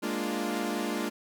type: chord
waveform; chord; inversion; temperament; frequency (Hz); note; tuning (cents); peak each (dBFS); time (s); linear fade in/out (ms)
sawtooth; Bb dominant seventh; third; equal; 207.7 / 233.1 / 293.7 / 349.2; Ab3 / Bb3 / D4 / F4; 0 / 0 / 0 / 0; -31; 0.02-1.1; 20
effects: none